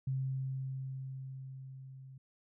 sine tone with level ramp, 132.7 Hz, C3, 25 cents sharp, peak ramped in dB -31 to -49 dBFS, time 0.07-2.18 s, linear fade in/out 5 ms, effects none

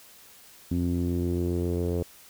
sawtooth tone with low-pass filter sweep, 87.31 Hz, F2, in tune, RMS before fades -27 dBFS, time 0.71-2.03 s, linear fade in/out 5 ms, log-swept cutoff 260 to 470 Hz, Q 3.6, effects white hiss -52 dBFS RMS until 2.29 s

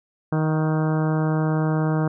harmonic tone with a mistuned harmonic, 156.7 Hz, D#3, 13 cents sharp, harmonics 1 / 2 / 3 / 4 / 5 / 6 / 7 / 8 / 9 / 10, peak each -20 / -26 / -30 / -32 / -34 / -36 / -37 / -38 / -39 / -40 dBFS, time 0.32-2.08 s, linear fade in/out 5 ms, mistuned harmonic 5, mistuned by -23 cents, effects none

